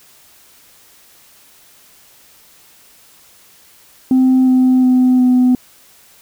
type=tone with pitch steps; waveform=sine; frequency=258.8 / 256.3 / 253.8 / 251.3 Hz; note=C4 / C4 / B3 / B3; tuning=-19 / -36 / +47 / +30 cents; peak=-6 dBFS; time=4.11-5.55 s; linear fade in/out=2 ms; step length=360 ms; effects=tanh soft clip ceiling -6 dBFS + white hiss -47 dBFS RMS until 6.21 s